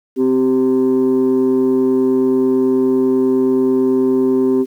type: tone pair together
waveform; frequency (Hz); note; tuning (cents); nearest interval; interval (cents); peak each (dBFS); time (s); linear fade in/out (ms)
sine; 260 / 389.6; C4 / G4; -11 / -11; perfect fifth; 700; -12; 0.16-4.66; 50
effects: tanh soft clip ceiling -8 dBFS + 8-bit